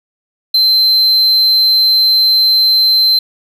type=tone; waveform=triangle; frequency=4100 Hz; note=C8; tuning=36 cents flat; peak=-6 dBFS; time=0.54-3.19 s; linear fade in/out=5 ms; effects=none